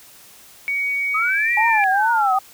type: tone with pitch glide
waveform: sine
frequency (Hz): 2248 to 2365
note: C#7 to D7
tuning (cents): +24 to +12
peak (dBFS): -19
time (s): 0.68-1.84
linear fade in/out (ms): 0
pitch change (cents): +88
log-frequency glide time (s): 1.16-1.51
type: linear two-way sweep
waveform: sine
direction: up then down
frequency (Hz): 1224 to 1940 to 1224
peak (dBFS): -19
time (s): 1.14-2.39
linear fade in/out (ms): 10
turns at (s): 1.54
type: tone with vibrato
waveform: sine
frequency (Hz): 837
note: G#5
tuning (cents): +13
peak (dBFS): -16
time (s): 1.57-2.39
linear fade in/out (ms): 5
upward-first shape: triangle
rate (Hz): 2.3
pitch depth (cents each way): 210
effects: white hiss -46 dBFS RMS until 2.53 s